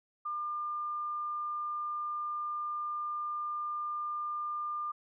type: tone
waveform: sine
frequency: 1200 Hz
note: D6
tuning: 37 cents sharp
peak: -33 dBFS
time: 0.25-4.92 s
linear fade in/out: 10 ms
effects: none